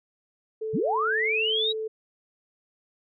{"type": "tone", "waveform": "sine", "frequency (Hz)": 438.3, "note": "A4", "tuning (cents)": -7, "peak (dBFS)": -28, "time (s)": [0.61, 1.88], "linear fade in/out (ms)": 10}
{"type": "linear sweep", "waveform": "sine", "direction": "up", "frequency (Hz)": [98, 3901], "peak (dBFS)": -23, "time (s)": [0.73, 1.73], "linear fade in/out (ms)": 20}
{"effects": []}